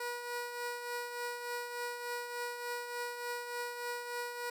15% pulse tone with tremolo, 483.3 Hz, B4, 38 cents flat, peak -29 dBFS, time 0-4.5 s, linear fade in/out 5 ms, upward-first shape triangle, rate 3.4 Hz, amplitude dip 55%, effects none

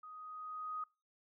sine tone with level ramp, 1250 Hz, D#6, 8 cents sharp, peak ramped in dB -49 to -37 dBFS, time 0.03-0.84 s, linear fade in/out 5 ms, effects noise-tail reverb RT60 0.3 s tail -26 dB re dry

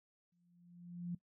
sine tone with exponential growth, 174.61 Hz, F3, in tune, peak -36 dBFS, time 0.32-1.15 s, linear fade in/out 5 ms, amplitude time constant 180 ms, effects noise-tail reverb RT60 0.1 s tail -18 dB re dry

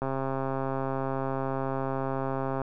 click train, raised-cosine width 1 ms, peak -17 dBFS, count 349, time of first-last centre 0.02-2.617 s, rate 134 Hz, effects none

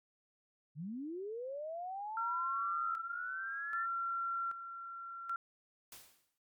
sine linear sweep, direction up, 135.9 to 1800 Hz, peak -39 dBFS, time 0.75-3.87 s, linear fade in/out 50 ms
sine tone with tremolo, 1366 Hz, F6, 39 cents flat, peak -34 dBFS, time 2.17-5.36 s, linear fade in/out 2 ms, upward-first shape square, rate 0.64 Hz, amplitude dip 65%
white noise with exponential decay, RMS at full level -49 dBFS, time 5.92-6.38 s, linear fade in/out 2 ms, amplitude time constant 98 ms
effects MP3 96 kbps

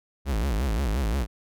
45% pulse tone with vibrato, 60.1 Hz, B1, 46 cents flat, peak -23 dBFS, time 0.25-1.27 s, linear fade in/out 50 ms, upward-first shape sine, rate 5.7 Hz, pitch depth 290 cents each way, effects none

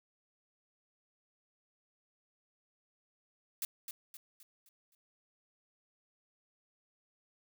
blue noise with echo, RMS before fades -36 dBFS, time 3.62-3.65 s, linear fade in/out 2 ms, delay 260 ms, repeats 5, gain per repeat -7 dB, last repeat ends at 4.95 s, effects none

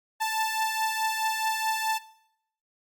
sawtooth beating tone pair, 880 / 884.7 Hz, A5 / A5, 0 / +9 cents, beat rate 4.7 Hz, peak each -23 / -28 dBFS, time 0.2-1.99 s, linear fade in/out 20 ms, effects noise-tail reverb RT60 0.7 s tail -18 dB re dry + Opus 48 kbps

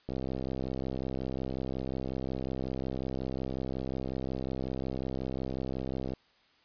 click train, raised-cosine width 2 ms, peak -22 dBFS, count 397, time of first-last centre 0.09-6.136 s, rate 65.5 Hz, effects white hiss -65 dBFS RMS until 6.64 s + resampled to 11025 Hz

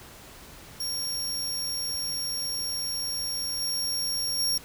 sawtooth tone with level steps, 5560 Hz, F8, 9 cents flat, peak -26 / -24 / -21 dBFS, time 0.8-4.58 s, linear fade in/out 5 ms, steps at 3.6 / 4.38 s, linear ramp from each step 20 ms, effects pink hiss -47 dBFS RMS until 4.64 s

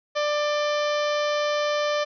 harmonic tone with a mistuned harmonic, 592 Hz, D5, 14 cents sharp, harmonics 1 / 2 / 3 / 4 / 5 / 6 / 7 / 8 / 9 / 10, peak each -23 / -29 / -33 / -35 / -37 / -39 / -40 / -41 / -42 / -43 dBFS, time 0.15-2.05 s, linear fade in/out 20 ms, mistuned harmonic 5, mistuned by +55 cents, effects none

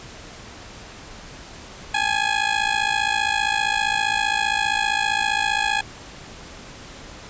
15% pulse ring-modulated tone, 834 Hz, G#5, 7 cents sharp, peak -10 dBFS, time 1.94-5.81 s, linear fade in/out 5 ms, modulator 27.6 Hz, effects pink hiss -40 dBFS RMS until 7.29 s + resampled to 16000 Hz

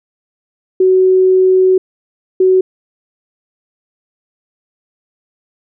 sine tone bursts at uneven times, 373.7 Hz, F#4, 17 cents sharp, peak -6 dBFS, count 2, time 0.8-1.78 / 2.4-2.61 s, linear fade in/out 5 ms, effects none

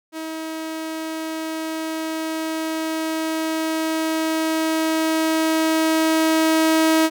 sawtooth tone with level ramp, 319.4 Hz, D#4, 45 cents sharp, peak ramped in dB -24 to -10 dBFS, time 0.12-7.1 s, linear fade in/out 50 ms, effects none

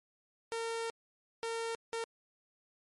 sawtooth tone bursts at uneven times, 457.4 Hz, A#4, 33 cents flat, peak -31 dBFS, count 3, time 0.52-0.9 / 1.43-1.75 / 1.93-2.04 s, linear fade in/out 0 ms, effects MP3 48 kbps

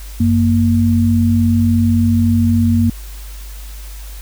sine tone pair together, 93.55 / 233.1 Hz, F#2 / A#3, +20 / 0 cents, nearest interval octave + major third, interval 1580 cents, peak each -13 / -12 dBFS, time 0.2-2.9 s, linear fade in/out 5 ms, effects added 50 Hz sine -28 dBFS peak until 4.21 s + white hiss -39 dBFS RMS until 4.21 s

